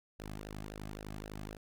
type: tone with flanger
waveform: sawtooth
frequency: 51.91 Hz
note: G#1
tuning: in tune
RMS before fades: -45 dBFS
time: 0.19-1.57 s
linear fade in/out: 5 ms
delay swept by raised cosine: 0.88 to 2.18 ms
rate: 3.7 Hz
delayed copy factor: -0.8
effects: none